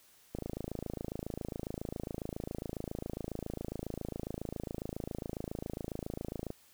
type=click train; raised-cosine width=2 ms; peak=-24 dBFS; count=169; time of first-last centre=0.35-6.504 s; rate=27.3 Hz; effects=white hiss -63 dBFS RMS until 6.73 s